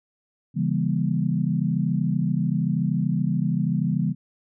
sine chord, C# diminished seventh, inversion none, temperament just, 138.59 / 166.31 / 199.57 / 239.5 Hz, C#3 / E3 / G3 / Bb3, 0 / +16 / +31 / +47 cents, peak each -26 / -24 / -26 / -29 dBFS, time 0.54-4.15 s, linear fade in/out 50 ms, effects none

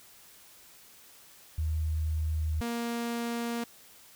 sine / sawtooth tone pair in turn, 78.4 / 234.9 Hz, D#2 / A#3, +14 / +13 cents, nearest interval octave + perfect fifth, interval 1899 cents, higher second, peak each -27 dBFS, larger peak neither, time 1.58-2.61 / 2.61-3.64 s, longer neither, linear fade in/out 5 ms, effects white hiss -55 dBFS RMS until 4.15 s

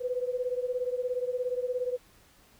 sine beating tone pair, 493.9 / 510.9 Hz, B4 / C5, 0 / -41 cents, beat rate 17 Hz, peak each -30 / -33 dBFS, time 0-1.98 s, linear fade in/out 20 ms, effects pink hiss -60 dBFS RMS until 2.59 s

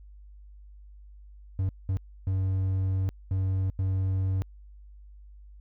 triangle tone bursts at uneven times, 94.9 Hz, F#2, 44 cents sharp, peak -22 dBFS, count 5, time 1.59-1.69 / 1.89-1.97 / 2.27-3.09 / 3.31-3.7 / 3.79-4.42 s, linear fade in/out 0 ms, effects added 50 Hz sine -46 dBFS peak until 5.6 s

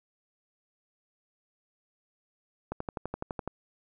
click train, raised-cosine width 1 ms, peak -19 dBFS, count 10, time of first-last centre 2.72-3.476 s, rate 11.9 Hz, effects none

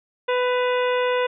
harmonic tone with a mistuned harmonic, 497.6 Hz, B4, 13 cents sharp, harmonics 1 / 2 / 3 / 4 / 5 / 6 / 7, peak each -20 / -26 / -30 / -32 / -34 / -36 / -37 dBFS, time 0.28-1.27 s, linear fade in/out 10 ms, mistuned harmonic 6, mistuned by -76 cents, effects none

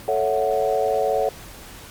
sine chord, F# minor seventh, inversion first, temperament equal, 440 / 554.4 / 659.3 / 740 Hz, A4 / C#5 / E5 / F#5, 0 / 0 / 0 / 0 cents, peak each -23 / -23 / -26 / -24 dBFS, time 0.08-1.29 s, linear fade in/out 2 ms, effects pink hiss -41 dBFS RMS until 1.9 s + Opus 48 kbps

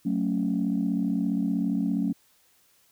sine chord, F# minor, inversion none, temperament equal with one note detuned, 185 / 222 / 277.2 Hz, F#3 / A3 / C#4, 0 / +16 / 0 cents, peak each -27 dBFS, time 0.05-2.13 s, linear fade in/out 10 ms, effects tanh soft clip ceiling -16 dBFS + white hiss -63 dBFS RMS until 2.91 s

